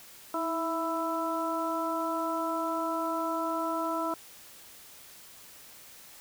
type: harmonic tone with a mistuned harmonic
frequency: 330.6 Hz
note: E4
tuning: 5 cents sharp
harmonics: 1 / 2 / 3 / 4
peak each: -34 / -34 / -34 / -34 dBFS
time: 0.34-4.14 s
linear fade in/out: 2 ms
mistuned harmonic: 1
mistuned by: -41 cents
effects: white hiss -51 dBFS RMS until 6.2 s